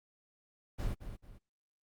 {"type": "noise with echo", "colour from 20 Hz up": "brown", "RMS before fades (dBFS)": -35, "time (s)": [0.78, 0.95], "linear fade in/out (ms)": 20, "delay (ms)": 220, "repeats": 2, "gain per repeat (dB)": -9, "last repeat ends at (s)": 1.39, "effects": ["Opus 48 kbps"]}